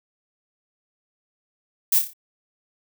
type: noise with echo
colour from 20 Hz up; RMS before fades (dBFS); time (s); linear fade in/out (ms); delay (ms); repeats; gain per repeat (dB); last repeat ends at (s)
violet; -18; 1.92-1.99; 5; 29; 5; -6; 2.135
effects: none